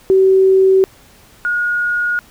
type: tone pair in turn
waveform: sine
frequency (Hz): 381.5 / 1440.4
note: G4 / F#6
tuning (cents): -47 / -47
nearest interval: octave + major seventh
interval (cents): 2300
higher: second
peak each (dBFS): -7 / -14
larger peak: first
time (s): 0.1-0.84 / 1.45-2.19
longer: neither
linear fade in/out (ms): 0
effects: pink hiss -46 dBFS RMS until 2.3 s